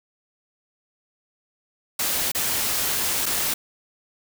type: noise with dropouts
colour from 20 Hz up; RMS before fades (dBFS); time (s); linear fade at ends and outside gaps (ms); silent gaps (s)
white; -24; 1.99-3.54; 5; 2.318-2.348 / 3.258-3.262
effects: none